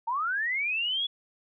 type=linear sweep; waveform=sine; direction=up; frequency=880 to 3420 Hz; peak=-26 dBFS; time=0.07-1.07 s; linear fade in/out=10 ms; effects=none